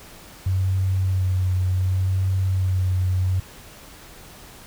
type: tone with vibrato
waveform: sine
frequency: 93.4 Hz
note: F#2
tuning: 17 cents sharp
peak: -18 dBFS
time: 0.46-3.4 s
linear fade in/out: 5 ms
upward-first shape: sine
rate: 0.68 Hz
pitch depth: 24 cents each way
effects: pink hiss -44 dBFS RMS until 4.66 s